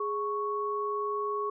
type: tone pair together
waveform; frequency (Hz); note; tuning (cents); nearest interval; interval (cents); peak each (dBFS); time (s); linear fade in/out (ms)
sine; 415.3 / 1108.7; G#4 / C#6; 0 / 0; octave + perfect fourth; 1700; -32 / -31; 0-1.5; 5
effects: none